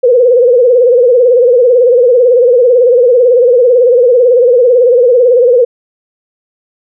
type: tone with vibrato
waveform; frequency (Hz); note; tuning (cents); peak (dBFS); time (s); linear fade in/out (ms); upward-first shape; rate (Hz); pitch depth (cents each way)
sine; 491.2; B4; -9; -3; 0.03-5.65; 10; sine; 18; 100
effects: none